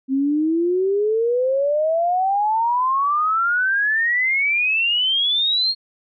sine exponential sweep, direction up, 261.6 to 4296 Hz, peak -16 dBFS, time 0.08-5.75 s, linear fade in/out 50 ms, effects none

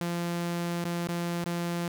sawtooth tone with dropouts, 172.2 Hz, F3, 24 cents flat, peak -25 dBFS, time 0.01-1.88 s, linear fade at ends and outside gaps 0 ms, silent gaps 0.842-0.851 / 1.071-1.088 / 1.441-1.46 s, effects none

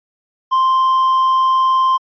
triangle tone, 1046.5 Hz, C6, in tune, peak -9 dBFS, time 0.51-1.98 s, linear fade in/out 20 ms, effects resampled to 11025 Hz

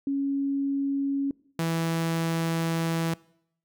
sine / sawtooth tone pair in turn, 277.2 / 164.82 Hz, C#4 / E3, 0 / 0 cents, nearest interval major sixth, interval 900 cents, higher first, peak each -24 / -21 dBFS, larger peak second, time 0.07-1.31 / 1.59-3.14 s, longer second, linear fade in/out 2 ms, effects noise-tail reverb RT60 0.7 s tail -23 dB re dry

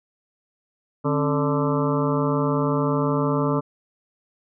harmonic tone with a mistuned harmonic, 146.83 Hz, D3, in tune, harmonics 1 / 2 / 3 / 4 / 6 / 7 / 8 / 9, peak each -24 / -24 / -26 / -29 / -33 / -31 / -30 / -35 dBFS, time 1.04-3.61 s, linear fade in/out 20 ms, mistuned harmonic 2, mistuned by -130 cents, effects none

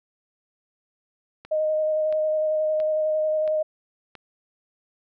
click train, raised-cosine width 0.3 ms, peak -25 dBFS, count 5, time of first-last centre 1.45-4.153 s, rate 1.48 Hz
sine tone with vibrato, 620 Hz, D#5, 6 cents flat, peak -20 dBFS, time 1.51-3.63 s, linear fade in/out 10 ms, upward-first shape square, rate 11 Hz, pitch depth 10 cents each way
effects none

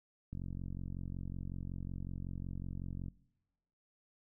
click train, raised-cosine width 5 ms, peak -30 dBFS, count 126, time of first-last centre 0.33-3.083 s, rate 45.4 Hz, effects noise-tail reverb RT60 1.0 s tail -22 dB re dry

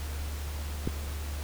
click, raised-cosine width 3 ms, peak -15 dBFS, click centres 0.875 s, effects added 73 Hz sine -33 dBFS peak until 1.43 s + pink hiss -43 dBFS RMS until 1.43 s

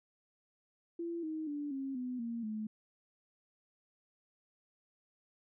sine tone with pitch steps, 338.7 / 314.2 / 291.5 / 270.4 / 250.8 / 232.7 / 215.8 Hz, E4 / D#4 / D4 / C#4 / B3 / A#3 / A3, +47 / +17 / -13 / -43 / +27 / -3 / -33 cents, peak -36 dBFS, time 0.99-2.67 s, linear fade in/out 5 ms, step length 240 ms, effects none

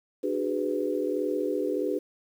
sine chord, G# half-diminished seventh, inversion second, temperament just, 299 / 373.8 / 415.3 / 498.4 Hz, D4 / F#4 / G#4 / B4, +31 / +18 / 0 / +16 cents, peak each -31 dBFS, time 0.23-1.99 s, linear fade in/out 10 ms, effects 9-bit

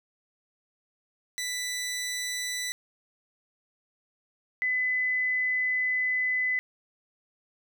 15% pulse / sine tone pair in turn, 1980 / 2010 Hz, B6 / B6, +4 / +30 cents, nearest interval unison, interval 26 cents, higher second, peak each -24 dBFS, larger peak neither, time 1.38-2.72 / 4.62-6.59 s, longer second, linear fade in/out 0 ms, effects none

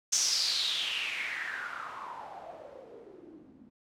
blue noise with low-pass filter sweep, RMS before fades -35 dBFS, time 0.12-3.7 s, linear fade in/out 10 ms, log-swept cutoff 6300 to 220 Hz, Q 6.3, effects none

